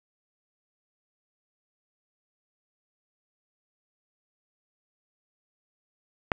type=click; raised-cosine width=0.5 ms; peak=-8 dBFS; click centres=6.318 s; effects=none